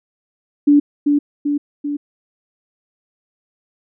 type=tone with echo; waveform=sine; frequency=290 Hz; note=D4; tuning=22 cents flat; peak=-7 dBFS; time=0.67-0.8 s; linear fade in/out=10 ms; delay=390 ms; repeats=3; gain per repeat=-4 dB; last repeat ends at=1.97 s; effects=none